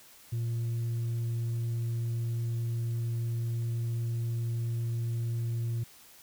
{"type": "tone", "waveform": "sine", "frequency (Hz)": 116.54, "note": "A#2", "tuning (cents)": 0, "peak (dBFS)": -26, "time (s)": [0.32, 5.84], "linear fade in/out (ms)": 10, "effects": ["tanh soft clip ceiling -28 dBFS", "white hiss -55 dBFS RMS until 6.22 s"]}